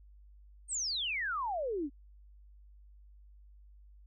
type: exponential sweep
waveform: sine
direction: down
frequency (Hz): 8870 to 261.6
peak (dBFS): -32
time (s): 0.68-1.9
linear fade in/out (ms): 50
effects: added 50 Hz sine -54 dBFS peak until 4.06 s